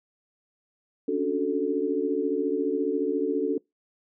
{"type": "chord", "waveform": "sine", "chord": "D major seventh", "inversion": "third", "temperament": "equal with one note detuned", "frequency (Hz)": [277.2, 291.6, 370, 440], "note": ["C#4", "D4", "F#4", "A4"], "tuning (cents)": [0, -12, 0, 0], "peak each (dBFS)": [-31, -29, -29, -27], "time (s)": [1.08, 3.58], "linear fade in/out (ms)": 5, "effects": ["noise-tail reverb RT60 0.2 s tail -26 dB re dry"]}